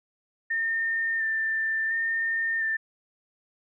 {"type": "tone with vibrato", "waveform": "sine", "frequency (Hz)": 1800, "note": "A6", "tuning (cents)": 39, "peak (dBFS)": -24, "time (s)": [0.5, 2.77], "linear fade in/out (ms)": 10, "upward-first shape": "square", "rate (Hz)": 0.71, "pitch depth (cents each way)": 17, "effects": []}